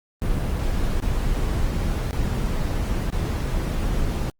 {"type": "noise with dropouts", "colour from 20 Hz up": "brown", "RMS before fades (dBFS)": -23, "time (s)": [0.22, 4.3], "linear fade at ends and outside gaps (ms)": 0, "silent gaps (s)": [[1.001, 1.023], [2.109, 2.13], [3.102, 3.125]], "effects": ["Opus 24 kbps"]}